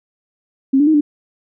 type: tone with pitch steps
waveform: sine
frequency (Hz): 268.9 / 291.9 / 313.6 / 294.4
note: C4 / D4 / D#4 / D4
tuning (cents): +47 / -10 / +14 / +4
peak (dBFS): -9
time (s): 0.73-1.01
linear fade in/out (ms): 10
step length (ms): 70
effects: none